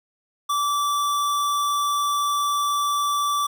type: tone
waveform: square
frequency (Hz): 1161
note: D6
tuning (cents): -20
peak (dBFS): -21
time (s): 0.49-3.47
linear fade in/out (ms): 10
effects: none